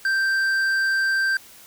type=tone with tanh clipping; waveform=sine; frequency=1568 Hz; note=G6; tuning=in tune; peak=-20 dBFS; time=0.05-1.37 s; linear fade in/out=2 ms; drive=8 dB; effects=white hiss -47 dBFS RMS until 1.66 s